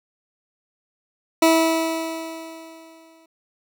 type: tone with exponential decay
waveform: 20% pulse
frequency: 325.4 Hz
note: E4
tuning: 22 cents flat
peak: -7 dBFS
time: 1.42-3.26 s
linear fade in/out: 5 ms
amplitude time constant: 400 ms
effects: none